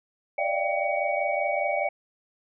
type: tone cluster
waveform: sine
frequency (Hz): 578 / 603 / 689 / 780 / 2254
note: D5 / D5 / F5 / G5 / C#7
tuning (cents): -28 / +46 / -24 / -9 / +28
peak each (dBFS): -30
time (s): 0.38-1.89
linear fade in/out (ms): 5
effects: none